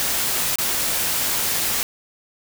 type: noise with dropouts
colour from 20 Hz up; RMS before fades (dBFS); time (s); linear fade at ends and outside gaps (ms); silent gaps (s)
white; -22; 0-1.83; 0; 0.557-0.585
effects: none